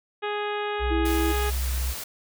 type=harmonic tone; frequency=415.3 Hz; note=G#4; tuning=in tune; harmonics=1 / 2 / 3 / 4 / 5 / 6 / 7 / 8 / 9; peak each=-29 / -32 / -35 / -36 / -41 / -39 / -42 / -43 / -46 dBFS; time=0.22-1.51 s; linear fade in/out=20 ms
type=tone with pitch glide; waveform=sine; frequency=61.9 to 64.31 Hz; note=B1 to C2; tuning=+5 to -29 cents; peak=-24 dBFS; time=0.79-1.95 s; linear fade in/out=50 ms; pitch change=+66 cents; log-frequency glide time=1.05-1.27 s
type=tone; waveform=sine; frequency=329.6 Hz; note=E4; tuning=in tune; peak=-24 dBFS; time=0.9-1.33 s; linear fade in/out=20 ms
type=noise; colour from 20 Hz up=white; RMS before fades=-35 dBFS; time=1.05-2.04 s; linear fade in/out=5 ms
effects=none